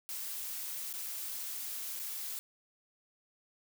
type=noise with dropouts; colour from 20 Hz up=blue; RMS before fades=-40 dBFS; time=0.09-2.39 s; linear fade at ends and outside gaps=0 ms; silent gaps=0.928-0.938 / 1.993-1.998 s; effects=none